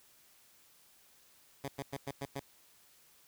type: tone bursts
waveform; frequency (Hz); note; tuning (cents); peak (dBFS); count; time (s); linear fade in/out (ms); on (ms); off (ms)
10% pulse; 138.59; C#3; 0; -29; 6; 1.64-2.398; 2; 43; 100
effects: white hiss -64 dBFS RMS until 3.27 s